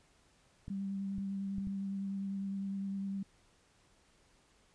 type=clicks; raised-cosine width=5 ms; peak=-31 dBFS; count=4; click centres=0.681 / 1.183 / 1.583 / 1.672 s
type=tone with vibrato; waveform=sine; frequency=196 Hz; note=G3; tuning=in tune; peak=-35 dBFS; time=0.7-3.23 s; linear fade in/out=5 ms; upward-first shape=sine; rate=9.9 Hz; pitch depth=15 cents each way
effects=pink hiss -68 dBFS RMS until 4.74 s + resampled to 22050 Hz